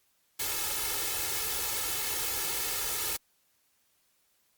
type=noise with comb filter; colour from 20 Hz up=white; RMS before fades=-32 dBFS; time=0.39-3.17 s; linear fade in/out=10 ms; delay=2.3 ms; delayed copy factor=+0.85; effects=white hiss -71 dBFS RMS until 4.57 s + Opus 48 kbps